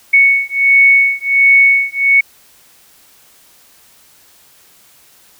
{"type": "beating tone pair", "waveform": "sine", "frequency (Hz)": [2217, 2218.4], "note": ["C#7", "C#7"], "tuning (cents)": [0, 1], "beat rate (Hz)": 1.4, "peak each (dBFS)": -10, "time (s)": [0.13, 2.21], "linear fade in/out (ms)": 10, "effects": ["white hiss -47 dBFS RMS until 5.39 s"]}